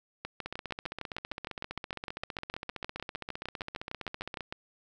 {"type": "two click trains", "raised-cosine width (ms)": 0.3, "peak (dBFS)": [-21, -20], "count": [61, 29], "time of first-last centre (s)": [[0.46, 4.407], [0.25, 4.525]], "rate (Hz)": [15.2, 6.55], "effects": []}